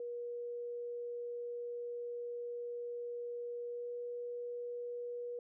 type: tone with pitch glide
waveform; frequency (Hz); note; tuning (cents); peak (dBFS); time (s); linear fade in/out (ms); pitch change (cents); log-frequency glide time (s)
sine; 479.5 to 482.6; A#4 to B4; +49 to -40; -39; 0-5.39; 2; +11; 3.68-3.9
effects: none